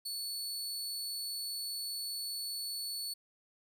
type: tone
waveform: sawtooth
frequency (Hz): 4435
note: C#8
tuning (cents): 0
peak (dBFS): -34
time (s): 0.05-3.14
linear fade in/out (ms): 10
effects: none